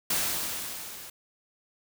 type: noise with level ramp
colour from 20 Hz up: white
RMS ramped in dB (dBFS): -26 to -44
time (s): 0.1-1.1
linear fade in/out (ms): 5
effects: none